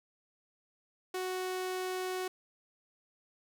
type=tone; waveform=sawtooth; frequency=370 Hz; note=F#4; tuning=in tune; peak=-30 dBFS; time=1.14-2.28 s; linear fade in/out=5 ms; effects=none

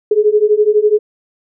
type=beating tone pair; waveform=sine; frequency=415.3 / 427.3 Hz; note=G#4 / G#4; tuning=0 / +49 cents; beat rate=12 Hz; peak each=-12 / -11 dBFS; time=0.11-0.99 s; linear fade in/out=5 ms; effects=none

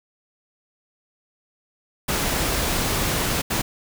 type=noise bursts at uneven times; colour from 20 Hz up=pink; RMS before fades=-23 dBFS; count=2; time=2.08-3.42 / 3.5-3.62 s; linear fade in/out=10 ms; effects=none

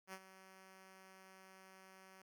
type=tone with ADSR envelope; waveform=5% pulse; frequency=189.7 Hz; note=F#3; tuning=43 cents sharp; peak=-35 dBFS; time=0.07-2.22 s; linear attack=62 ms; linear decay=54 ms; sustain=-13 dB; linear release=4 ms; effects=none

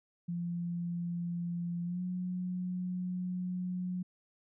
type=tone with pitch glide; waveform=sine; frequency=172.7 to 181.29 Hz; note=F3 to F#3; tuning=-19 to -35 cents; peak=-33 dBFS; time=0.28-4.03 s; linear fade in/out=10 ms; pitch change=+84 cents; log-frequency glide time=1.84-2.02 s; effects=none

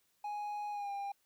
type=tone with pitch glide; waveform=triangle; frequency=830.6 to 800.5 Hz; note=G#5 to G5; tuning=0 to +36 cents; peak=-35 dBFS; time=0.24-1.12 s; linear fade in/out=5 ms; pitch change=-64 cents; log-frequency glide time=0.71-0.91 s; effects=white hiss -75 dBFS RMS until 1.25 s

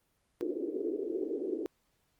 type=band-pass noise; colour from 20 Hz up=pink; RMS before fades=-35 dBFS; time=0.41-1.66 s; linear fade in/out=0 ms; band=310 to 440 Hz; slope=48 dB/octave; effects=pink hiss -75 dBFS RMS until 2.19 s + Opus 32 kbps

